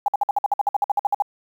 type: tone bursts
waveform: sine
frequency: 814 Hz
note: G#5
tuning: 35 cents flat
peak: -15 dBFS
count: 16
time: 0.06-1.222 s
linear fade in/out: 2 ms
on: 22 ms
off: 54 ms
effects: 8-bit